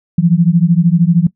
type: beating tone pair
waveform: sine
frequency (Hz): 164.9 / 177.9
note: E3 / F3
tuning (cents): +1 / +32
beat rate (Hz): 13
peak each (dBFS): -10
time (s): 0.18-1.27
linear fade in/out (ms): 5
effects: noise-tail reverb RT60 0.1 s tail -20 dB re dry